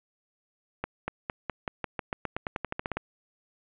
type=accelerating click train; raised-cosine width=0.5 ms; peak=-15 dBFS; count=18; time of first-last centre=0.84-2.97 s; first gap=240 ms; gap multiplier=0.91; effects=resampled to 8000 Hz + 8-bit